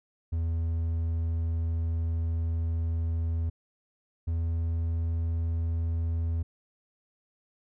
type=tone pair in turn; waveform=triangle; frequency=82.41 / 82.78 Hz; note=E2 / E2; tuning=0 / +8 cents; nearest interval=unison; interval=8 cents; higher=second; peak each=-24 dBFS; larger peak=neither; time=0.32-3.5 / 4.27-6.43 s; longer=first; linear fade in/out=10 ms; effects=none